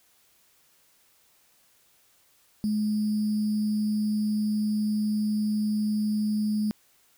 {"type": "tone with sample-and-hold", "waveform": "sine", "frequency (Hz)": 212, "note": "G#3", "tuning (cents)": 36, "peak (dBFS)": -23, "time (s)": [2.64, 6.71], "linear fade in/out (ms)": 0, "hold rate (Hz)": 4900, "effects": ["white hiss -63 dBFS RMS until 7.17 s"]}